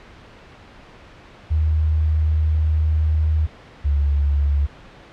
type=tone pair in turn; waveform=sine; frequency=77.78 / 71.37 Hz; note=D#2 / D2; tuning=0 / -49 cents; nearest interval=minor second; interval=149 cents; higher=first; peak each=-15 dBFS; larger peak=neither; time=1.5-3.47 / 3.84-4.67 s; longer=first; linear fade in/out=20 ms; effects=pink hiss -44 dBFS RMS until 5.12 s + low-pass 3000 Hz 12 dB/octave